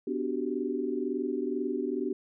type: chord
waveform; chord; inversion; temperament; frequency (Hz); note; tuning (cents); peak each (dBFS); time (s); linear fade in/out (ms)
sine; G major seventh; first; equal with one note detuned; 251 / 293.7 / 370 / 392; B3 / D4 / F#4 / G4; +28 / 0 / 0 / 0; -34; 0.07-2.13; 5
effects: none